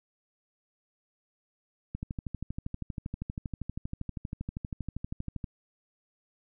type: click train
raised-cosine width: 5 ms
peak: -22 dBFS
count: 45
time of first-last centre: 1.95-5.442 s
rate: 12.6 Hz
effects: none